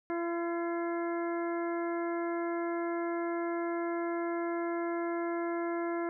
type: harmonic tone with a mistuned harmonic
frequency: 340 Hz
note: F4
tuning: 46 cents flat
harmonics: 1 / 2 / 3 / 4 / 5 / 6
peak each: -32 / -38 / -42 / -44 / -46 / -48 dBFS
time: 0.1-6.09 s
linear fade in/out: 0 ms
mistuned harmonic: 6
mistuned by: +52 cents
effects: none